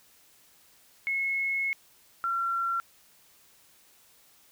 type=tone pair in turn; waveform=sine; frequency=2180 / 1364.6 Hz; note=C#7 / F6; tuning=-29 / -41 cents; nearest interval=minor sixth; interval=812 cents; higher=first; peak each=-26 dBFS; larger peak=neither; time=1.07-1.73 / 2.24-2.8 s; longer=first; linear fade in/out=0 ms; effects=white hiss -60 dBFS RMS until 4.51 s